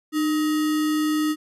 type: tone with sample-and-hold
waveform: sine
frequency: 305.4 Hz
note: D#4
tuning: 32 cents flat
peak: -19 dBFS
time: 0.12-1.36 s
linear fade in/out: 50 ms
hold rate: 1575 Hz
effects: resampled to 32000 Hz